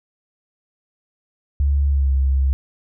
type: tone with pitch glide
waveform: sine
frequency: 70.5 to 67.28 Hz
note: C#2 to C2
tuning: +30 to +49 cents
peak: -14 dBFS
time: 1.6-2.53 s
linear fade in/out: 0 ms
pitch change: -81 cents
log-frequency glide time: 1.89-2.11 s
effects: none